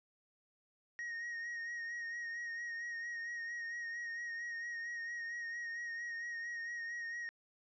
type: tone with vibrato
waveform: triangle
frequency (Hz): 1872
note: A#6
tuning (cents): +7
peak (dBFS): -38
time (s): 0.99-7.29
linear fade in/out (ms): 0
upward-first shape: sine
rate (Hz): 4.4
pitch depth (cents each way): 31
effects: resampled to 16000 Hz